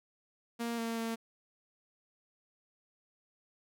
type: tone with pitch steps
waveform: sawtooth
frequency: 233.8 / 229 / 227.6 Hz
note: A#3 / A#3 / A#3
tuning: +5 / -31 / -41 cents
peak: -30 dBFS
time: 0.59-1.16 s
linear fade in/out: 20 ms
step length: 190 ms
effects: none